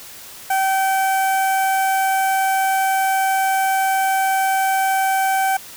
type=tone with notch filter; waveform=sawtooth; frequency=770 Hz; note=G5; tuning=31 cents flat; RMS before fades=-18 dBFS; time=0.5-5.57 s; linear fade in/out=5 ms; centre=4100 Hz; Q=0.58; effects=white hiss -38 dBFS RMS until 5.76 s